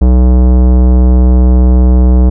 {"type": "tone with tanh clipping", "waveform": "sine", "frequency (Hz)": 62.4, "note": "B1", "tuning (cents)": 19, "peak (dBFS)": -5, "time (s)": [0.01, 2.3], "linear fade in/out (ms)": 10, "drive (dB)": 18, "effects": []}